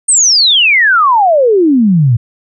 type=exponential sweep; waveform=sine; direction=down; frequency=8840 to 110 Hz; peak=-5 dBFS; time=0.08-2.17 s; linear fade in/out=10 ms; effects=none